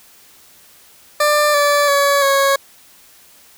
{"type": "tone with pitch steps", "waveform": "20% pulse", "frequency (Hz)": [594, 579.4, 565.2, 551.3], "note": ["D5", "D5", "C#5", "C#5"], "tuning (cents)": [20, -24, 34, -10], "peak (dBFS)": -7, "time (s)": [1.2, 2.56], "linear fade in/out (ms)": 5, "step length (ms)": 340, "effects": ["white hiss -47 dBFS RMS until 3.57 s"]}